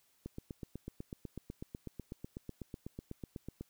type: click train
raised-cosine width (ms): 3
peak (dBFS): -29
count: 28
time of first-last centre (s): 0.26-3.61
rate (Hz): 8.06
effects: white hiss -72 dBFS RMS until 3.69 s